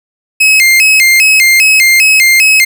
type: tone with vibrato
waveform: 40% pulse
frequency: 2323 Hz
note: D7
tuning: 20 cents flat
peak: -3 dBFS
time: 0.4-2.65 s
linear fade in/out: 10 ms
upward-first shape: square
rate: 2.5 Hz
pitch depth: 170 cents each way
effects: none